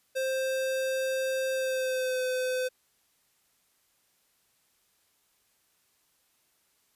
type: tone with pitch glide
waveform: square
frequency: 526 to 510.1 Hz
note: C5 to C5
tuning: +9 to -44 cents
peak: -28 dBFS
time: 0.15-2.69 s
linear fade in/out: 20 ms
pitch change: -53 cents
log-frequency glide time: 1.53-2.22 s
effects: white hiss -70 dBFS RMS until 6.95 s + resampled to 32000 Hz